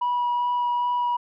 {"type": "tone with vibrato", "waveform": "sine", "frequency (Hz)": 972, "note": "B5", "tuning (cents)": -28, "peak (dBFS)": -19, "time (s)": [0.01, 1.17], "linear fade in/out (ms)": 10, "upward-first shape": "sine", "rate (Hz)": 2.5, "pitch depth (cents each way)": 9, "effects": ["tanh soft clip ceiling -19 dBFS"]}